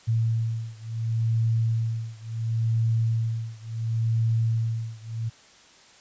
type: beating tone pair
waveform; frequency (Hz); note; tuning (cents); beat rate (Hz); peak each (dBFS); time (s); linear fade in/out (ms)
sine; 113.2 / 113.91; A2 / A#2; +50 / -40; 0.71; -25 / -26; 0.07-5.3; 20
effects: white hiss -53 dBFS RMS until 6 s + resampled to 16000 Hz